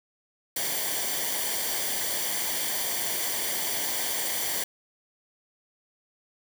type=noise with comb filter; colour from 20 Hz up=white; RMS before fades=-29 dBFS; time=0.56-4.64 s; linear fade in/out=5 ms; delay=0.76 ms; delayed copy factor=-0.65; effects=none